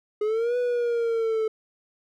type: linear two-way sweep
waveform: triangle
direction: up then down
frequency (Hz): 416.1 to 494.2 to 435.6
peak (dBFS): -20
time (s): 0.21-1.48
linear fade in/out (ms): 5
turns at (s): 0.57
effects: none